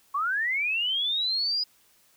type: linear sweep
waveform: sine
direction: up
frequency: 1081 to 4978 Hz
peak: -24 dBFS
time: 0.14-1.64 s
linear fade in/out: 10 ms
effects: white hiss -62 dBFS RMS until 2.16 s